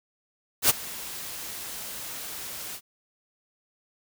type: noise with ADSR envelope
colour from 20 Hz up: white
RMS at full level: -17 dBFS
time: 0.62-2.81 s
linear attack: 77 ms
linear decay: 19 ms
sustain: -20 dB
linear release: 64 ms
effects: none